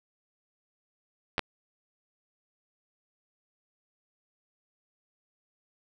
clicks, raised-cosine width 0.3 ms, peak -11 dBFS, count 2, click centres 1.381 / 1.393 s, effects none

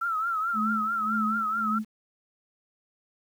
sine tone with vibrato, 1327 Hz, E6, 11 cents sharp, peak -25 dBFS, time 0.01-1.79 s, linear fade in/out 10 ms, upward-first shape triangle, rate 4.6 Hz, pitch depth 110 cents each way
sine tone with tremolo, 216.3 Hz, A3, 29 cents flat, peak -26 dBFS, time 0.53-1.85 s, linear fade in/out 50 ms, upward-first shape sine, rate 1.8 Hz, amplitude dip 90%
effects 9-bit

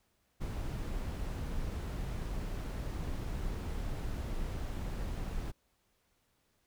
brown noise, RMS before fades -37 dBFS, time 0.4-5.52 s, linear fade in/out 20 ms, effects pink hiss -75 dBFS RMS until 6.66 s

